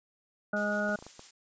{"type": "harmonic tone", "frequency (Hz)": 207.5, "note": "G#3", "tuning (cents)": -1, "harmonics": [1, 2, 3, 4, 6, 7], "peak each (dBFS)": [-33, -42, -32, -43, -42, -32], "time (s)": [0.53, 0.96], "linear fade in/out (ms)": 5}
{"type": "noise with tremolo", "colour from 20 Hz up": "blue", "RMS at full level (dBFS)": -46, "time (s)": [0.56, 1.31], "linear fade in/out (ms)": 5, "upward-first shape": "square", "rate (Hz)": 6.3, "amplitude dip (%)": 30}
{"type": "clicks", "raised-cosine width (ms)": 1, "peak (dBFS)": -32, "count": 5, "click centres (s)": [0.892, 0.989, 1.025, 1.066, 1.194]}
{"effects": ["resampled to 16000 Hz"]}